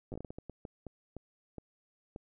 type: slowing click train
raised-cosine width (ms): 2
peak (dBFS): -29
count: 15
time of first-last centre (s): 0.12-2.161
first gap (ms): 8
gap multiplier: 1.39
effects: none